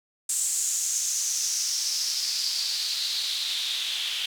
white noise with band-pass filter sweep, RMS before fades -28 dBFS, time 0.29-4.26 s, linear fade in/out 5 ms, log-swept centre 7800 to 3200 Hz, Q 4.6, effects none

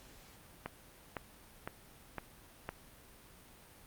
click train, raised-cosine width 0.5 ms, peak -23 dBFS, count 5, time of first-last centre 0.66-2.69 s, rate 1.97 Hz, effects pink hiss -58 dBFS RMS until 3.86 s + Opus 48 kbps

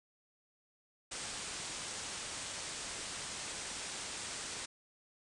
white low-pass noise, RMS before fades -43 dBFS, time 1.11-4.66 s, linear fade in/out 10 ms, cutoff 9300 Hz, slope 96 dB/octave, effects none

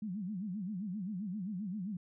sine tone with vibrato, 196 Hz, G3, in tune, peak -36 dBFS, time 0.02-1.97 s, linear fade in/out 5 ms, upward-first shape sine, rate 7.6 Hz, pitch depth 200 cents each way, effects none

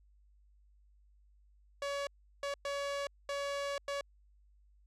sawtooth tone bursts at uneven times, 564 Hz, C#5, 30 cents sharp, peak -31 dBFS, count 5, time 1.82-2.07 / 2.43-2.54 / 2.65-3.07 / 3.29-3.78 / 3.88-4.01 s, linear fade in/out 2 ms, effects added 50 Hz sine -62 dBFS peak until 4.86 s + low-pass 7000 Hz 12 dB/octave

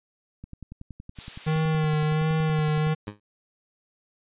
click train, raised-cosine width 5 ms, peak -27 dBFS, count 27, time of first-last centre 0.44-2.87 s, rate 10.7 Hz
blue noise, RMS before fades -34 dBFS, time 1.15-1.65 s, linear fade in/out 50 ms
square tone with vibrato, 155.56 Hz, D#3, in tune, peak -22 dBFS, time 1.46-2.95 s, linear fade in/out 20 ms, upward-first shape sine, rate 1.4 Hz, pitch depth 30 cents each way
15% pulse tone with exponential decay, 103.83 Hz, G#2, in tune, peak -23 dBFS, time 3.07-3.2 s, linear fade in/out 5 ms, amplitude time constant 27 ms
effects resampled to 8000 Hz

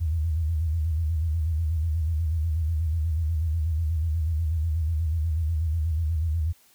sine tone with vibrato, 80 Hz, D#2, 49 cents sharp, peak -22 dBFS, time 0-6.53 s, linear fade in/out 20 ms, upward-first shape square, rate 8.2 Hz, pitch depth 83 cents each way, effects white hiss -59 dBFS RMS until 6.74 s

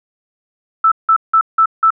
sine tone bursts, 1318.5 Hz, E6, in tune, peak -7 dBFS, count 5, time 0.84-1.905 s, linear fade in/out 5 ms, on 77 ms, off 170 ms, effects none

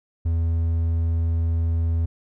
triangle tone, 82.7 Hz, E2, 6 cents sharp, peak -17 dBFS, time 0.25-2.06 s, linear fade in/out 10 ms, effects none

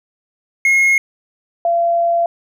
triangle / sine tone pair in turn, 2158 / 682.7 Hz, C#7 / F5, -47 / -40 cents, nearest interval octave + minor sixth, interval 1993 cents, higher first, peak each -8 / -12 dBFS, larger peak first, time 0.65-0.98 / 1.65-2.26 s, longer second, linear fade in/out 2 ms, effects none

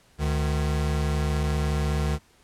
square tone pair together, 72.1 / 151.37 Hz, D2 / D#3, -31 / -47 cents, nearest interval octave + minor second, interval 1284 cents, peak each -25 / -28 dBFS, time 0.18-2.19 s, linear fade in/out 50 ms, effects pink hiss -59 dBFS RMS until 2.43 s + low-pass 11000 Hz 12 dB/octave

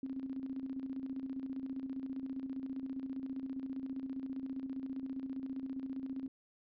sine tone with tremolo, 265.9 Hz, C4, 28 cents sharp, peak -36 dBFS, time 0.03-6.28 s, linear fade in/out 2 ms, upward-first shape square, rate 15 Hz, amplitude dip 55%, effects resampled to 11025 Hz

